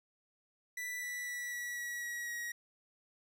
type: tone with pitch steps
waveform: 45% pulse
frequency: 1975.5 / 1963 / 1950.6 / 1938.2 / 1925.9 / 1913.7 / 1901.6 Hz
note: B6 / B6 / B6 / B6 / B6 / A#6 / A#6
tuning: 0 / -11 / -22 / -33 / -44 / +45 / +34 cents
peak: -38 dBFS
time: 0.77-2.52 s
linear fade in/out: 5 ms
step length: 250 ms
effects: none